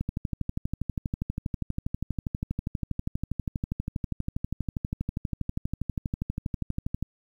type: click train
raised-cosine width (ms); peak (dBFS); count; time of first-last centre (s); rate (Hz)
5; -16; 88; 0.01-7.026; 12.4
effects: 9-bit